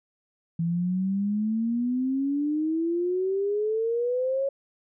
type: exponential sweep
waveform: sine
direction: up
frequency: 164.81 to 554.4 Hz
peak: -23 dBFS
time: 0.59-4.49 s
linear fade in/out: 5 ms
effects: none